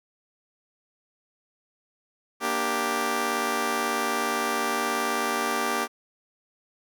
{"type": "chord", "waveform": "10% pulse", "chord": "G minor", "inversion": "first", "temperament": "just", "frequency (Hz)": [235.2, 294, 392], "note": ["Bb3", "D4", "G4"], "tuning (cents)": [16, 2, 0], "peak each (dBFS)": [-22, -24, -20], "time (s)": [2.4, 5.88], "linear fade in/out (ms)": 50, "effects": []}